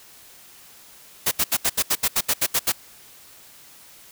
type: noise bursts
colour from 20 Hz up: white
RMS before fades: -20 dBFS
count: 12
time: 1.26-2.722 s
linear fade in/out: 10 ms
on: 54 ms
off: 74 ms
effects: white hiss -48 dBFS RMS until 4.11 s